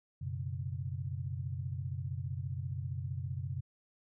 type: chord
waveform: sine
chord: F# suspended fourth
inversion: none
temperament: equal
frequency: 92.5 / 123.47 / 138.59 Hz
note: F#2 / B2 / C#3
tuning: 0 / 0 / 0 cents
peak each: -39 / -40 / -40 dBFS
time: 0.21-3.61 s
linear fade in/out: 10 ms
effects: none